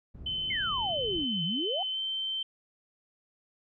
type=low-pass noise; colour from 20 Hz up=white; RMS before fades=-45 dBFS; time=0.14-1.25 s; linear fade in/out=10 ms; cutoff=150 Hz; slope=12 dB/octave
type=tone with pitch glide; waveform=sine; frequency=3058 to 3102 Hz; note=G7 to G7; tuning=-44 to -19 cents; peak=-30 dBFS; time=0.26-2.43 s; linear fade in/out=5 ms; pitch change=+25 cents; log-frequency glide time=1.91-1.99 s
type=exponential two-way sweep; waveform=sine; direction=down then up; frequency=2217 to 155.56 to 805 Hz; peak=-31 dBFS; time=0.5-1.83 s; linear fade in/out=5 ms; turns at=1.44 s
effects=none